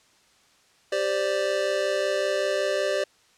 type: chord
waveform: square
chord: G suspended fourth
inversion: none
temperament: just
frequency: 392 / 522.7 / 588 Hz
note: G4 / C5 / D5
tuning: 0 / -2 / +2 cents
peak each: -30 / -30 / -26 dBFS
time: 0.92-3.04 s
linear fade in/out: 5 ms
effects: white hiss -60 dBFS RMS until 3.37 s + low-pass 7000 Hz 12 dB/octave